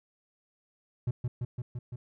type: tone with echo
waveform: triangle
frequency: 121.9 Hz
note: B2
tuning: 22 cents flat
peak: -24 dBFS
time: 1.07-1.11 s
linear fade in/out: 5 ms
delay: 170 ms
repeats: 5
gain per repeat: -2 dB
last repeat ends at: 1.96 s
effects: none